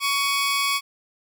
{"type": "tone pair together", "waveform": "15% pulse", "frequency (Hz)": [1119.9, 2514], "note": ["C#6", "D#7"], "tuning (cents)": [17, 17], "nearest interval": "octave + major second", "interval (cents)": 1400, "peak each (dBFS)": [-15, -21], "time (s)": [0, 0.81], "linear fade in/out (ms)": 50, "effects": []}